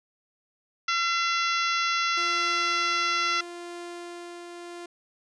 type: harmonic tone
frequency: 680 Hz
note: F5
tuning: 46 cents flat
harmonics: 2 / 3 / 4 / 5 / 6 / 7 / 8 / 9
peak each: -26 / -30 / -32 / -34 / -36 / -37 / -38 / -39 dBFS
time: 0.88-3.41 s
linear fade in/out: 5 ms
type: tone with tremolo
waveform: sawtooth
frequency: 347.3 Hz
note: F4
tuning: 10 cents flat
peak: -32 dBFS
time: 2.17-4.86 s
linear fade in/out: 5 ms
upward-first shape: triangle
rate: 0.76 Hz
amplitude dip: 35%
effects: resampled to 22050 Hz